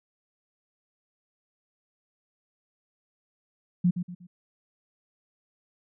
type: tone with echo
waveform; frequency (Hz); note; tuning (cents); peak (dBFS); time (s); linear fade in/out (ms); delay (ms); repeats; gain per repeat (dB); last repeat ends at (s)
sine; 177.5; F3; +28; -18; 3.84-3.91; 10; 120; 3; -9; 4.27
effects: none